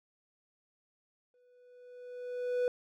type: tone with exponential growth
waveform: triangle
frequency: 493.9 Hz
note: B4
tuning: in tune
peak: -24 dBFS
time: 1.34-2.68 s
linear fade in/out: 1 ms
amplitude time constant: 290 ms
effects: none